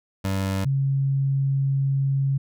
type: tone pair in turn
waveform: 25% pulse / sine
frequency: 96.5 / 136.87 Hz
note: G2 / C#3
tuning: -27 / -22 cents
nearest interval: tritone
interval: 605 cents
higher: second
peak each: -19 dBFS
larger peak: neither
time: 0.24-0.65 / 0.65-2.38 s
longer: second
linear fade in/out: 10 ms
effects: none